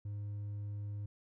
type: tone with hard clipping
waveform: sine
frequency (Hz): 102.7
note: G#2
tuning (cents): -19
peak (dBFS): -39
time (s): 0.05-1.06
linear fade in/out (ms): 5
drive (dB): 2
effects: none